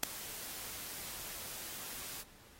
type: noise with ADSR envelope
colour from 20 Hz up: white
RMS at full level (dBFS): -25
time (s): 0.03-2.24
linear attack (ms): 4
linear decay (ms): 4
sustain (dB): -20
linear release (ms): 34
effects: pink hiss -60 dBFS RMS until 2.59 s + AAC 48 kbps